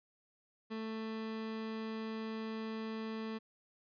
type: tone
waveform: 30% pulse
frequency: 221.2 Hz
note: A3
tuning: 9 cents sharp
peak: -36 dBFS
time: 0.7-3.39 s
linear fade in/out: 20 ms
effects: resampled to 11025 Hz